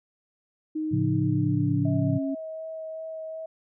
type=tone with pitch glide; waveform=sine; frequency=311.1 to 274 Hz; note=D#4 to C#4; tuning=0 to -20 cents; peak=-26 dBFS; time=0.75-2.35 s; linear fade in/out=10 ms; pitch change=-220 cents; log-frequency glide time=1.17-2.19 s
type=chord; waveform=sine; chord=A augmented; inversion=none; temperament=equal; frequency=110 / 138.59 / 174.61 Hz; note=A2 / C#3 / E#3; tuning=0 / 0 / 0 cents; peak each=-27 / -26 / -29 dBFS; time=0.91-2.19 s; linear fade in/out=20 ms
type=tone with vibrato; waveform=sine; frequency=640 Hz; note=D#5; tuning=49 cents sharp; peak=-33 dBFS; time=1.85-3.46 s; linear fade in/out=5 ms; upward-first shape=sine; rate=2.7 Hz; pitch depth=9 cents each way
effects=none